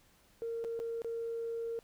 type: tone with dropouts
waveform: sine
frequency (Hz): 461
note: A#4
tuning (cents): -19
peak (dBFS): -34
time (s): 0.42-1.79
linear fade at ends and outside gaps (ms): 0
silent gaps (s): 0.641-0.647 / 0.792-0.8 / 1.019-1.046
effects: tanh soft clip ceiling -30 dBFS + pink hiss -66 dBFS RMS until 1.83 s